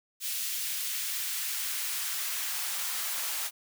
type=noise with high-pass filter sweep; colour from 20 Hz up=white; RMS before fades=-33 dBFS; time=0.2-3.51 s; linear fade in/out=50 ms; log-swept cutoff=2700 to 810 Hz; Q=0.84; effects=none